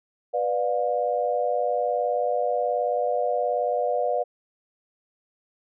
sine chord, B diminished, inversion none, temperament just, 493.9 / 592.7 / 711.2 Hz, B4 / D5 / F5, 0 / +16 / +31 cents, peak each -26 dBFS, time 0.33-4.24 s, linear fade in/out 20 ms, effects none

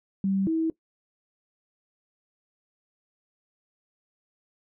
sine tone pair in turn, 194 / 323.3 Hz, G3 / E4, -18 / -34 cents, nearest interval major sixth, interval 884 cents, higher second, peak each -22 / -22 dBFS, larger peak neither, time 0.24-0.47 / 0.47-0.7 s, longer neither, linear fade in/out 2 ms, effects noise-tail reverb RT60 0.1 s tail -19 dB re dry

